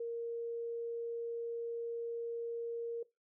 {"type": "tone", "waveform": "sine", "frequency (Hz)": 466.2, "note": "A#4", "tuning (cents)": 0, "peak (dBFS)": -36, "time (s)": [0, 3.03], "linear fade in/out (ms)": 5, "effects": ["noise-tail reverb RT60 0.2 s tail -20 dB re dry"]}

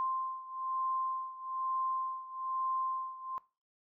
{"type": "beating tone pair", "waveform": "sine", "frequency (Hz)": [1046.5, 1047.6], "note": ["C6", "C6"], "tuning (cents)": [0, 2], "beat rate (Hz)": 1.1, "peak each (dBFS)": [-35, -38], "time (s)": [0, 3.38], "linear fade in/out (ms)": 0, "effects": ["noise-tail reverb RT60 0.3 s tail -19 dB re dry"]}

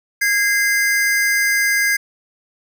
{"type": "tone pair together", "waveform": "square", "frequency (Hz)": [1639.8, 2077], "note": ["G#6", "C7"], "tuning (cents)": [-22, -13], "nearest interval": "major third", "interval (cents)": 409, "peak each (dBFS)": -18, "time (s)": [0.21, 1.97], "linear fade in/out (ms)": 10, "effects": []}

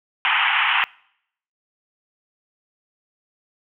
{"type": "band-pass noise", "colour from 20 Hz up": "white", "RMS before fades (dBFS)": -19, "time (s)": [0.25, 0.84], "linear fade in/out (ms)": 0, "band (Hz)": [780, 3100], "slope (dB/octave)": 96, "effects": ["noise-tail reverb RT60 0.7 s tail -25 dB re dry"]}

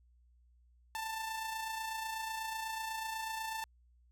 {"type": "tone with amplitude modulation", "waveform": "sawtooth", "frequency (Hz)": 887, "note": "A5", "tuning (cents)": 14, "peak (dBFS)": -32, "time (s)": [0.95, 3.64], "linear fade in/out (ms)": 0, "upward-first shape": "sine", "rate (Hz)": 28.1, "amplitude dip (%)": 40, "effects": ["added 60 Hz sine -63 dBFS peak until 4.11 s"]}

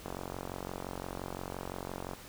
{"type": "click train", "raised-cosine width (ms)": 1, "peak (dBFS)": -24, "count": 96, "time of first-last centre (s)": [0.06, 2.134], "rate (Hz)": 45.8, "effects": ["pink hiss -50 dBFS RMS until 2.28 s"]}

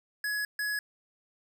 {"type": "tone bursts at uneven times", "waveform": "square", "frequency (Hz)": 1684, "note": "G#6", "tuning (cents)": 24, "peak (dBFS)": -30, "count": 2, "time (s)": [[0.24, 0.45], [0.59, 0.79]], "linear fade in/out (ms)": 2, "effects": []}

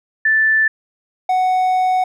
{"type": "tone pair in turn", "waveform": ["sine", "triangle"], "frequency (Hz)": [1760, 741.6], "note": ["A6", "F#5"], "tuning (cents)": [0, 4], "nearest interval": "octave + minor third", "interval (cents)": 1496, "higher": "first", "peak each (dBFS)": -11, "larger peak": "neither", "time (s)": [[0.25, 0.68], [1.29, 2.04]], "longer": "second", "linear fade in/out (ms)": 5, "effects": []}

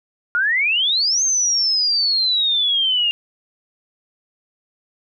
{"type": "exponential two-way sweep", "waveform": "sine", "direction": "up then down", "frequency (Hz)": [1396.9, 6430, 2792], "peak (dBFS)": -15, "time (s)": [0.35, 3.11], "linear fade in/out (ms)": 0, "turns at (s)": 1.23, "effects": []}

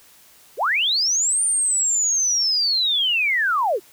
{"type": "linear two-way sweep", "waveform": "sine", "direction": "up then down", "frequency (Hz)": [328, 9120, 328], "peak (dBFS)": -17, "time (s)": [0.57, 3.8], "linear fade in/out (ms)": 50, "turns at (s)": 1.43, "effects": ["white hiss -51 dBFS RMS until 3.92 s"]}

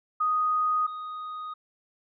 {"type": "tone pair in turn", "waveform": ["sine", "triangle"], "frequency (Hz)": [1244.5, 1244.5], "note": ["D#6", "D#6"], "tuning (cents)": [0, 0], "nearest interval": "unison", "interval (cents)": 0, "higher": "neither", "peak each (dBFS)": [-22, -32], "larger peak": "first", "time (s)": [[0.2, 0.87], [0.87, 1.54]], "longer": "neither", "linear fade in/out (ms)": 10, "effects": ["resampled to 11025 Hz"]}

